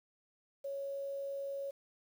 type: tone with quantisation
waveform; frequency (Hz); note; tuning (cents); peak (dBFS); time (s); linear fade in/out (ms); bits
sine; 554.4; C#5; 0; -37; 0.64-1.71; 10; 10
effects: none